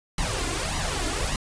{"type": "noise with flanger", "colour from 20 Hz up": "pink", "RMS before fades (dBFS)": -27, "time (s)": [0.18, 1.36], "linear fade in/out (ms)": 2, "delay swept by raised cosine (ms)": [1, 2.9], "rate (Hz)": 1.7, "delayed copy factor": 0.7, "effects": ["resampled to 22050 Hz"]}